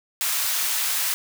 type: high-pass noise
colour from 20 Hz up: white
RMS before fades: -24 dBFS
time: 0.21-1.14 s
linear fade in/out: 0 ms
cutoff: 1000 Hz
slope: 12 dB/octave
effects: none